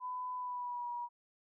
sine tone with pitch glide, 1002 to 961.7 Hz, B5 to B5, +25 to -46 cents, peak -37 dBFS, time 0-1.09 s, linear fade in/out 50 ms, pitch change -71 cents, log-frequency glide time 0.35-0.9 s, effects none

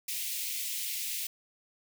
white high-pass noise, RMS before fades -35 dBFS, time 0.08-1.27 s, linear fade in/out 5 ms, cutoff 2100 Hz, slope 48 dB/octave, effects none

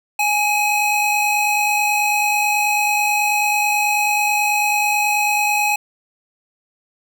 square tone pair together, 830.6 / 2541 Hz, G#5 / D#7, 0 / +36 cents, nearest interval octave + perfect fifth, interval 1936 cents, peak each -19 dBFS, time 0.19-5.76 s, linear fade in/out 5 ms, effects 9-bit

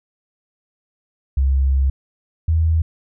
sine tone pair in turn, 67.3 / 80.81 Hz, C2 / E2, +49 / -34 cents, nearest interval minor third, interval 317 cents, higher second, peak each -13 dBFS, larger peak neither, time 1.37-1.9 / 2.48-2.82 s, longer first, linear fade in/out 5 ms, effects none

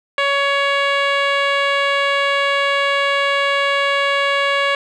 10% pulse tone with low-pass filter, 560 Hz, C#5, 18 cents sharp, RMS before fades -17 dBFS, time 0.18-4.75 s, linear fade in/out 2 ms, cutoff 3200 Hz, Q 0.81, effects none

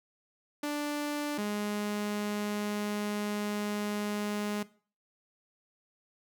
sawtooth tone pair in turn, 293.7 / 207.7 Hz, D4 / G#3, 0 / 0 cents, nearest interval tritone, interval 600 cents, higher first, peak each -27 dBFS, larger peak neither, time 0.63-1.38 / 1.38-4.63 s, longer second, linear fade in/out 5 ms, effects noise-tail reverb RT60 0.4 s tail -18 dB re dry

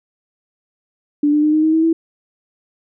sine tone with pitch steps, 293.1 / 298.6 / 304.1 / 309.8 / 315.6 / 321.5 / 327.5 Hz, D4 / D4 / D#4 / D#4 / D#4 / E4 / E4, -3 / +29 / -40 / -7 / +25 / -43 / -11 cents, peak -11 dBFS, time 1.23-1.93 s, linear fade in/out 5 ms, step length 100 ms, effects none

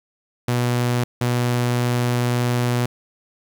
sawtooth tone bursts at uneven times, 121.9 Hz, B2, 22 cents flat, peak -14 dBFS, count 2, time 0.48-1.04 / 1.21-2.86 s, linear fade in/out 5 ms, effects 9-bit

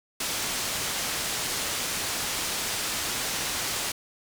white low-pass noise, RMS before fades -30 dBFS, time 0.2-3.92 s, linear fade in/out 5 ms, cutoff 8400 Hz, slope 12 dB/octave, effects none

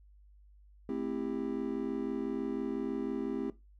triangle chord, A minor seventh, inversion none, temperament just, 220 / 264 / 330 / 396 Hz, A3 / C4 / E4 / G4, 0 / +16 / +2 / +18 cents, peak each -38 / -34 / -37 / -37 dBFS, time 0.89-3.5 s, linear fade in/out 2 ms, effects noise-tail reverb RT60 0.2 s tail -17 dB re dry + added 50 Hz sine -56 dBFS peak until 3.79 s

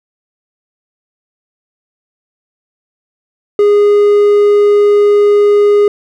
triangle tone, 411.7 Hz, G#4, 15 cents flat, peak -3 dBFS, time 3.59-5.88 s, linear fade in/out 2 ms, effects none

